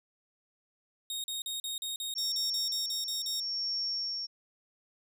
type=tone bursts; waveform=sawtooth; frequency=3729 Hz; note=A#7; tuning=in tune; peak=-31 dBFS; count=13; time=1.1-3.4 s; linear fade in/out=2 ms; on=140 ms; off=40 ms
type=tone with tremolo; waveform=sine; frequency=5490 Hz; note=F8; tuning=31 cents flat; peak=-30 dBFS; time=2.15-4.27 s; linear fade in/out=20 ms; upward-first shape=sine; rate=0.77 Hz; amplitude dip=45%
effects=none